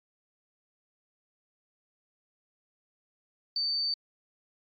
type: tone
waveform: sine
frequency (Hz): 4574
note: D8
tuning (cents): -47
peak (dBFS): -27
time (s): 3.56-3.94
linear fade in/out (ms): 2
effects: AAC 48 kbps